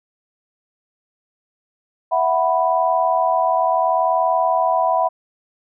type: chord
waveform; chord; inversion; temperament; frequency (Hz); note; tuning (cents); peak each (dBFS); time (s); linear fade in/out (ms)
sine; E suspended second; none; equal; 659.3 / 740 / 987.8; E5 / F#5 / B5; 0 / 0 / 0; -19; 2.11-5.09; 20
effects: none